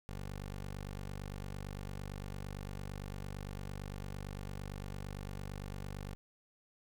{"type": "tone", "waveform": "15% pulse", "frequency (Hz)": 48.84, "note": "G1", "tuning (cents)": -6, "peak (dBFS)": -35, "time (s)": [0.09, 6.15], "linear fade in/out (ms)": 0, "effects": []}